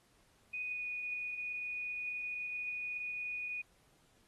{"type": "tone with pitch glide", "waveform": "sine", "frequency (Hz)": [2489, 2468], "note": ["D#7", "D#7"], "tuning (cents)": [0, -15], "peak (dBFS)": -37, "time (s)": [0.53, 3.62], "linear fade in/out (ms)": 10, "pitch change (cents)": -15, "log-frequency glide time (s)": [0.64, 0.86], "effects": ["pink hiss -70 dBFS RMS until 4.27 s", "AAC 32 kbps"]}